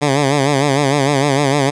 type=tone with vibrato; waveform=10% pulse; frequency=140.5 Hz; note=C#3; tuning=24 cents sharp; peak=-4 dBFS; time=0.01-1.71 s; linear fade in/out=20 ms; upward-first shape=sine; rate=6.6 Hz; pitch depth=94 cents each way; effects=resampled to 22050 Hz